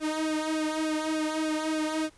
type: tone with flanger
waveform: sawtooth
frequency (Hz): 311.9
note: D#4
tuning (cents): +4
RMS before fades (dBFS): -29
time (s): 0-2.1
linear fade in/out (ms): 50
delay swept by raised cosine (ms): 0.94 to 2.84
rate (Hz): 3.4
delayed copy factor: -0.9
effects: pink hiss -59 dBFS RMS until 2.17 s + resampled to 24000 Hz